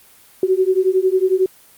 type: beating tone pair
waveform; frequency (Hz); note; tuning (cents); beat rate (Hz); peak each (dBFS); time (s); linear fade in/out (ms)
sine; 370 / 381; F#4 / G4; 0 / -49; 11; -16; 0.43-1.46; 2
effects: white hiss -48 dBFS RMS until 1.77 s + Opus 32 kbps